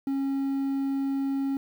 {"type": "tone", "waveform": "triangle", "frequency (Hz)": 273.2, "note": "C#4", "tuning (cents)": -25, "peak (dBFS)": -23, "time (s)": [0.07, 1.57], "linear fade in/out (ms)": 2, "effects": ["9-bit"]}